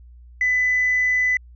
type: tone with hard clipping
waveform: triangle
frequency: 2000 Hz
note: B6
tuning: 21 cents sharp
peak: -17 dBFS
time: 0.41-1.37 s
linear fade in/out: 2 ms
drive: 4 dB
effects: added 60 Hz sine -42 dBFS peak until 1.55 s + resampled to 16000 Hz